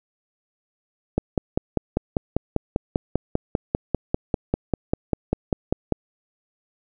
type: click train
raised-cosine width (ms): 2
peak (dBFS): -6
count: 25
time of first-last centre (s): 1.18-5.923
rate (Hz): 5.06
effects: none